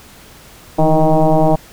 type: tone with frequency modulation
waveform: sine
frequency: 311.1 Hz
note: D#4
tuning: in tune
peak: -8 dBFS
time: 0.78-1.56 s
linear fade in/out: 10 ms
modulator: 158 Hz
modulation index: 3.3
effects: pink hiss -41 dBFS RMS until 1.72 s